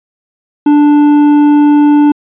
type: tone with hard clipping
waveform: triangle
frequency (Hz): 293.7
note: D4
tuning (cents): 0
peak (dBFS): -5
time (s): 0.66-2.12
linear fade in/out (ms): 5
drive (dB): 10
effects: resampled to 8000 Hz